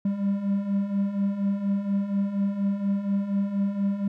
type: beating tone pair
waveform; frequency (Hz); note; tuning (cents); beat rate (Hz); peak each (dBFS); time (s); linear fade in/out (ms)
triangle; 196 / 200.2; G3 / G3; 0 / +37; 4.2; -28 / -22; 0.05-4.08; 5
effects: none